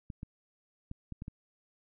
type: clicks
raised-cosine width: 5 ms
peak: -28 dBFS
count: 6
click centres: 0.102 / 0.231 / 0.914 / 1.123 / 1.221 / 1.281 s
effects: none